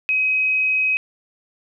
sine tone, 2533 Hz, D#7, 30 cents sharp, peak -16 dBFS, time 0.09-0.97 s, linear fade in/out 0 ms, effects none

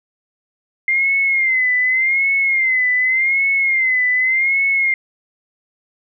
sine tone with vibrato, 2094 Hz, C7, 1 cent sharp, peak -13 dBFS, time 0.88-4.94 s, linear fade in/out 2 ms, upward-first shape sine, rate 0.86 Hz, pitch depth 85 cents each way, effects none

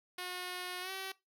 5% pulse tone with pitch glide, 361.7 to 382.8 Hz, F#4 to G4, -39 to -41 cents, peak -28 dBFS, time 0.18-1.12 s, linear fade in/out 5 ms, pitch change +98 cents, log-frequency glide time 0.81-0.91 s, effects noise-tail reverb RT60 0.2 s tail -20 dB re dry

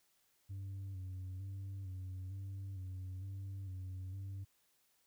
sine tone with vibrato, 95.1 Hz, F#2, 48 cents sharp, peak -39 dBFS, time 0.49-4.45 s, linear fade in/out 20 ms, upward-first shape square, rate 1.1 Hz, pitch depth 39 cents each way, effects tanh soft clip ceiling -41 dBFS + white hiss -75 dBFS RMS until 5.06 s

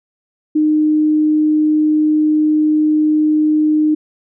sine tone, 306.2 Hz, D#4, 28 cents flat, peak -10 dBFS, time 0.55-3.95 s, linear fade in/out 10 ms, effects none

